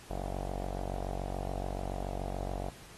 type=tone with low-pass filter; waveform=sawtooth; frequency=47.01 Hz; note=F#1; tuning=28 cents sharp; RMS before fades=-37 dBFS; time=0.1-2.7 s; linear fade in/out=0 ms; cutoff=710 Hz; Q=5.7; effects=pink hiss -53 dBFS RMS until 2.97 s + AAC 32 kbps